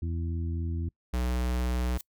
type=harmonic tone; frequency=83.7 Hz; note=E2; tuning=27 cents sharp; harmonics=1 / 2 / 3 / 4; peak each=-29 / -40 / -41 / -43 dBFS; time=0.02-0.89 s; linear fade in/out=5 ms
type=tone; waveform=square; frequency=61.7 Hz; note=B1; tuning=1 cent flat; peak=-27 dBFS; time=1.13-1.98 s; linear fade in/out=10 ms
type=noise with exponential growth; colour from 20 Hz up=blue; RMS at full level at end=-35 dBFS; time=1.94-2.01 s; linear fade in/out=2 ms; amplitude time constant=15 ms
effects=noise-tail reverb RT60 0.1 s tail -25 dB re dry